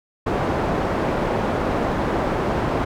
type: low-pass noise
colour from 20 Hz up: white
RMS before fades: -22 dBFS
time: 0.26-2.85 s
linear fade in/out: 10 ms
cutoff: 730 Hz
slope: 12 dB/octave
effects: none